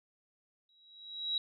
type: tone with exponential growth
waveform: sine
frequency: 3866 Hz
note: B7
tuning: 38 cents flat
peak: -28 dBFS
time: 0.69-1.38 s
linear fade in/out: 2 ms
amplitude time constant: 150 ms
effects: none